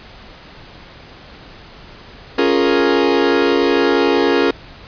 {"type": "chord", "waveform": "40% pulse", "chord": "Bb minor seventh", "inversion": "first", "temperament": "equal", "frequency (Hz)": [277.2, 349.2, 415.3, 466.2], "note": ["Db4", "F4", "Ab4", "Bb4"], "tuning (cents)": [0, 0, 0, 0], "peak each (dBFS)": -17, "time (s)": [2.38, 4.51], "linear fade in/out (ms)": 5, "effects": ["pink hiss -39 dBFS RMS until 4.87 s", "resampled to 11025 Hz"]}